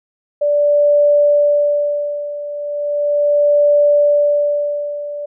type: tone with tremolo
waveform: sine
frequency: 584 Hz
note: D5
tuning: 10 cents flat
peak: -8 dBFS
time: 0.41-5.26 s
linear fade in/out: 10 ms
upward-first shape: sine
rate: 0.37 Hz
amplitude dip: 80%
effects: none